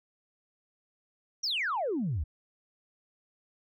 sine exponential sweep, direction down, 5920 to 65.41 Hz, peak -27 dBFS, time 1.43-2.24 s, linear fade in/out 10 ms, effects tanh soft clip ceiling -24 dBFS

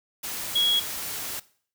sine tone in noise, 3322 Hz, G#7, in tune, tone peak -19 dBFS, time 0.55-0.8 s, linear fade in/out 10 ms, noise white, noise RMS -33 dBFS, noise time 0.23-1.4 s, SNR +11 dB, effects noise-tail reverb RT60 0.5 s tail -19 dB re dry

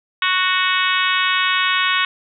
harmonic tone, 370 Hz, F#4, in tune, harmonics 3 / 4 / 5 / 6 / 7 / 8 / 9 / 10, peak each -21 / -22 / -23 / -24 / -24 / -25 / -26 / -26 dBFS, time 0.22-2.05 s, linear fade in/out 2 ms, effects none

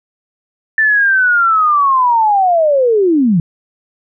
sine linear sweep, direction down, 1779 to 155.1 Hz, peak -8 dBFS, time 0.78-3.4 s, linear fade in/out 2 ms, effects none

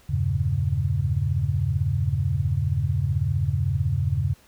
sine chord, E diminished seventh, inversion none, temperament equal, 82.41 / 98 / 116.54 / 138.59 Hz, E2 / G2 / Bb2 / Db3, 0 / 0 / 0 / 0 cents, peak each -27 / -25 / -29 / -25 dBFS, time 0.09-4.34 s, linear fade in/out 10 ms, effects pink hiss -56 dBFS RMS until 4.47 s

